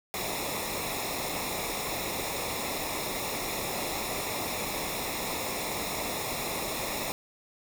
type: noise with comb filter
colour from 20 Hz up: pink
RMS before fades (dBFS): -33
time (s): 0.14-7.12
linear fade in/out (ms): 0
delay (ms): 0.65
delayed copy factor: -0.75
effects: none